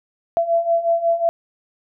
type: beating tone pair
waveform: sine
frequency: 670 / 675.5 Hz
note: E5 / E5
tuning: +28 / +42 cents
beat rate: 5.5 Hz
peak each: -21 / -17 dBFS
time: 0.37-1.29 s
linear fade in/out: 0 ms
effects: none